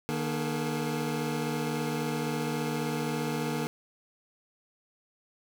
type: tone cluster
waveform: 25% pulse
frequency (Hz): 153 / 237 / 430.4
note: D#3 / A#3 / A4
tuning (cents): -29 / +29 / -38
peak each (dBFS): -29 / -29 / -33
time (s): 0.09-3.67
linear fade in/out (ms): 0
effects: none